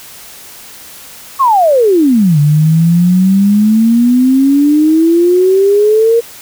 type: exponential two-way sweep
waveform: sine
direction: down then up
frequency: 1136 to 144.5 to 469.7 Hz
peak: -5 dBFS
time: 1.39-6.21 s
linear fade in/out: 20 ms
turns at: 2.39 s
effects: white hiss -33 dBFS RMS until 6.41 s